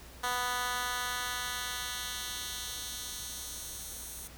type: tone with high-pass filter sweep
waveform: 10% pulse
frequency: 247.1 Hz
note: B3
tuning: 1 cent sharp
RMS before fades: -37 dBFS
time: 0.23-4.28 s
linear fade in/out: 10 ms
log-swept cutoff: 910 to 8600 Hz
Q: 0.87
effects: added 60 Hz sine -52 dBFS peak until 4.37 s + pink hiss -52 dBFS RMS until 4.37 s